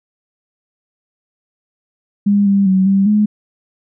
sine tone with pitch steps, 202.7 / 198.3 / 188.9 / 195.5 / 210.3 Hz, G#3 / G3 / F#3 / G3 / G#3, -42 / +20 / +36 / -4 / +22 cents, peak -9 dBFS, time 2.26-3.26 s, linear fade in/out 10 ms, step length 200 ms, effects none

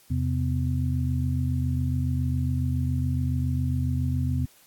sine tone cluster, 83.1 / 130.3 / 251.1 Hz, E2 / C3 / B3, +15 / -7 / +29 cents, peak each -26 / -26 / -31 dBFS, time 0.1-4.46 s, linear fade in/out 10 ms, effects white hiss -57 dBFS RMS until 4.66 s + AAC 64 kbps

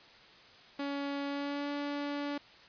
sawtooth tone with pitch glide, 281.8 to 287.7 Hz, C#4 to D4, +29 to -36 cents, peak -30 dBFS, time 0.79-2.38 s, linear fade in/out 5 ms, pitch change +35 cents, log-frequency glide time 1.26-1.71 s, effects white hiss -56 dBFS RMS until 2.68 s + resampled to 11025 Hz

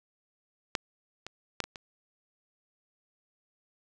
clicks, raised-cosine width 0.2 ms, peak -10 / -22 / -11 / -21 / -24 dBFS, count 5, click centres 0.752 / 1.266 / 1.603 / 1.64 / 1.758 s, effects none

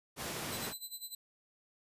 pink high-pass noise, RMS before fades -40 dBFS, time 0.16-0.74 s, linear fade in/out 50 ms, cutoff 100 Hz, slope 12 dB/octave
5% pulse tone with tremolo, 4023 Hz, B7, 31 cents sharp, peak -32 dBFS, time 0.52-1.15 s, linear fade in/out 5 ms, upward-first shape sine, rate 10 Hz, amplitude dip 85%
effects resampled to 32000 Hz

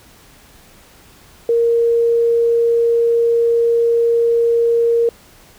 sine tone, 466.2 Hz, A#4, in tune, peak -11 dBFS, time 1.49-5.09 s, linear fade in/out 2 ms, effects pink hiss -46 dBFS RMS until 5.58 s

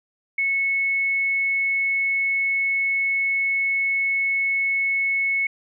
sine tone, 2200 Hz, C#7, 14 cents flat, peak -19 dBFS, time 0.38-5.47 s, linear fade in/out 5 ms, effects none

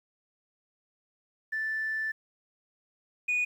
sine tone pair in turn, 1760 / 2466 Hz, A6 / D#7, 0 / -16 cents, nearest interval tritone, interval 584 cents, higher second, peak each -28 / -23 dBFS, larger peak second, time 1.52-2.12 / 3.28-3.45 s, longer first, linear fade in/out 10 ms, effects tanh soft clip ceiling -23 dBFS + 10-bit

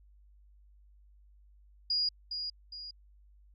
sine tone with echo, 4870 Hz, D#8, 38 cents flat, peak -27 dBFS, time 1.9-2.09 s, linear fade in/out 5 ms, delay 410 ms, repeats 2, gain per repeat -7 dB, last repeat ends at 2.91 s, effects added 50 Hz sine -57 dBFS peak until 3.54 s

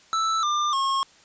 square tone with pitch steps, 1318.5 / 1195.2 / 1083.4 Hz, E6 / D6 / C#6, 0 / +30 / -40 cents, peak -22 dBFS, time 0.13-1.03 s, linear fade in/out 0 ms, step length 300 ms, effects white hiss -54 dBFS RMS until 1.24 s + resampled to 16000 Hz

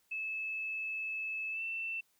sine tone with pitch glide, 2608 to 2675 Hz, E7 to E7, -19 to +25 cents, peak -35 dBFS, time 0.11-2.01 s, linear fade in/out 10 ms, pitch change +44 cents, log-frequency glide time 1.51-1.62 s, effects white hiss -73 dBFS RMS until 2.19 s

